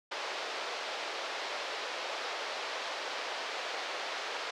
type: band-pass noise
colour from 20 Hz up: pink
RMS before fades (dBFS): -38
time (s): 0.11-4.51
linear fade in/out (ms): 10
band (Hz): 470 to 5000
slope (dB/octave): 24
effects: none